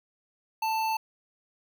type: tone with notch filter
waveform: square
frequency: 885 Hz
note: A5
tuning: 10 cents sharp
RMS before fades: -28 dBFS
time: 0.62-0.97 s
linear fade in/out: 5 ms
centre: 8100 Hz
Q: 1.2
effects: none